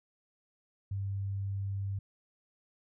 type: tone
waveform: sine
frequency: 98.5 Hz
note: G2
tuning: 9 cents sharp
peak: -32 dBFS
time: 0.91-1.99 s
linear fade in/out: 5 ms
effects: none